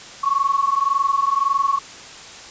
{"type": "tone pair together", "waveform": "sine", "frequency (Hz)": [1097, 1118.8], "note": ["C#6", "C#6"], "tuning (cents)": [-18, 16], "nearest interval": "unison", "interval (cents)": 34, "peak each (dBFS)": -19, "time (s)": [0.23, 1.79], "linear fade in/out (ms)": 10, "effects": ["white hiss -38 dBFS RMS until 2.5 s", "resampled to 16000 Hz"]}